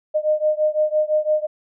sine beating tone pair, 610 / 615.9 Hz, D#5 / D#5, -34 / -18 cents, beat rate 5.9 Hz, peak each -19 / -20 dBFS, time 0.14-1.47 s, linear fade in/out 20 ms, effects none

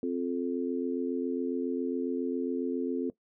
sine chord, F major, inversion second, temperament just, 261.9 / 349.2 / 436.5 Hz, C4 / F4 / A4, +2 / 0 / -14 cents, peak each -31 / -34 / -34 dBFS, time 0.03-3.1 s, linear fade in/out 2 ms, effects noise-tail reverb RT60 0.1 s tail -18 dB re dry

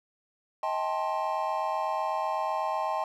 triangle chord, A half-diminished seventh, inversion second, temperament just, 633.6 / 792 / 880 / 1056 Hz, Eb5 / G5 / A5 / C6, +31 / +18 / 0 / +16 cents, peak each -31 dBFS, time 0.63-3.04 s, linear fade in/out 2 ms, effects none

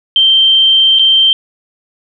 sine tone with dropouts, 3136 Hz, G7, in tune, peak -5 dBFS, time 0.16-1.33 s, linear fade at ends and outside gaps 1 ms, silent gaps 0.988-0.994 s, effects none

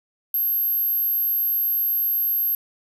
sine tone, 12544 Hz, G9, in tune, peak -19 dBFS, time 0.34-2.55 s, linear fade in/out 2 ms, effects 8-bit

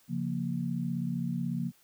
sine chord, Bb minor, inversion first, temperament equal, 138.59 / 174.61 / 233.1 Hz, Db3 / F3 / Bb3, 0 / 0 / 0 cents, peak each -35 / -33 / -34 dBFS, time 0.08-1.72 s, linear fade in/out 50 ms, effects white hiss -64 dBFS RMS until 1.83 s

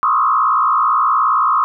sine tone with frequency modulation, 1173 Hz, D6, 2 cents flat, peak -11 dBFS, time 0.03-1.64 s, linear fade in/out 0 ms, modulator 58.8 Hz, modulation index 2.3, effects none

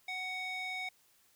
square tone with band-pass filter, 744 Hz, F#5, 9 cents sharp, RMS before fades -39 dBFS, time 0.08-0.89 s, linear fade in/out 5 ms, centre 2600 Hz, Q 2.3, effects white hiss -68 dBFS RMS until 1.35 s

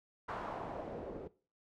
white noise with low-pass filter sweep, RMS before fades -43 dBFS, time 0.28-1.28 s, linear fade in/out 10 ms, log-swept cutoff 1100 to 400 Hz, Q 2, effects noise-tail reverb RT60 0.4 s tail -20 dB re dry

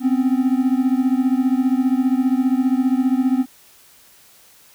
triangle beating tone pair, 253.8 / 268.8 Hz, B3 / C4, +47 / +47 cents, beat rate 15 Hz, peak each -15 / -17 dBFS, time 0-3.46 s, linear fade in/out 50 ms, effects white hiss -50 dBFS RMS until 4.74 s

